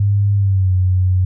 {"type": "tone with pitch glide", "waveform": "sine", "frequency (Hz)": [101.1, 92.18], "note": ["G#2", "F#2"], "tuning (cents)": [-46, -6], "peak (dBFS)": -11, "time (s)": [0, 1.25], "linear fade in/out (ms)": 5, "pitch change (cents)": -160, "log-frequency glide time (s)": [0.34, 0.73], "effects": []}